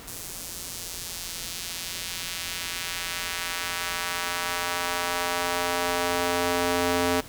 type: tone with high-pass filter sweep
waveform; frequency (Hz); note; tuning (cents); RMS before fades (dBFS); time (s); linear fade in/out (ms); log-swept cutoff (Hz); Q
square; 87.7; F2; +8; -29; 0.07-7.21; 10; 7800 to 320; 0.81
effects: pink hiss -44 dBFS RMS until 7.28 s